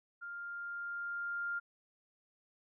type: tone with level ramp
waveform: sine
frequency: 1400 Hz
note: F6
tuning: 4 cents sharp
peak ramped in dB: -42 to -34 dBFS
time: 0.21-1.6 s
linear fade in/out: 20 ms
effects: none